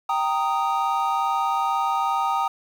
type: chord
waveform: triangle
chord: Eb major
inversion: first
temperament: equal with one note detuned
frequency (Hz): 784 / 926.4 / 1244.5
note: G5 / Bb5 / Eb6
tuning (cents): 0 / -11 / 0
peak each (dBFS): -23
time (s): 0.09-2.48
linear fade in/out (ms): 5
effects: 8-bit